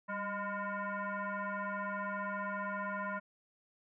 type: tone with frequency modulation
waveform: sine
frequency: 196 Hz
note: G3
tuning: in tune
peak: -35 dBFS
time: 0.08-3.2 s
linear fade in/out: 20 ms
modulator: 407 Hz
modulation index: 3.8
effects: none